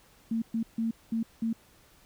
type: tone bursts at uneven times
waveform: sine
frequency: 226.7 Hz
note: A#3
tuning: 48 cents flat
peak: -26 dBFS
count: 5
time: 0.31-0.42 / 0.54-0.63 / 0.78-0.91 / 1.12-1.23 / 1.42-1.53 s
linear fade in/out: 5 ms
effects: pink hiss -60 dBFS RMS until 2.05 s